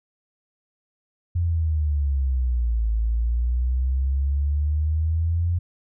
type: exponential two-way sweep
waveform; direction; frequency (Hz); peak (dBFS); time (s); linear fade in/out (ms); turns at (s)
sine; down then up; 87.7 to 54.3 to 87.7; -19; 1.35-5.59; 10; 2.9
effects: none